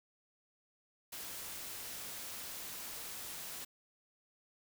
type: noise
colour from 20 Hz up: white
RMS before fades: -45 dBFS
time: 1.12-3.65 s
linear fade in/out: 10 ms
effects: none